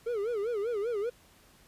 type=tone with vibrato; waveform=triangle; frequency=440 Hz; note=A4; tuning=in tune; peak=-27 dBFS; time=0.06-1.1 s; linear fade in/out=10 ms; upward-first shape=sine; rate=5.1 Hz; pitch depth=180 cents each way; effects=pink hiss -60 dBFS RMS until 1.67 s + resampled to 32000 Hz